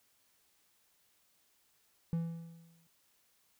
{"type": "tone with exponential decay", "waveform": "triangle", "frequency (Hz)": 166.5, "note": "E3", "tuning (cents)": 18, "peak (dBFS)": -27, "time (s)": [2.13, 2.87], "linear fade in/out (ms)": 0, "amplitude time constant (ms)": 160, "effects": ["white hiss -72 dBFS RMS until 3.59 s"]}